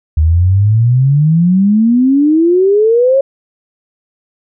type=exponential sweep; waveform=sine; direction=up; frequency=75.4 to 554.4 Hz; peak=-6 dBFS; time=0.17-3.21 s; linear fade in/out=5 ms; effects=none